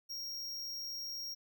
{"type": "tone", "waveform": "square", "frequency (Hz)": 5588, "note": "F8", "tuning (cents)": 0, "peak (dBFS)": -40, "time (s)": [0.09, 1.35], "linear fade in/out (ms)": 20, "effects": []}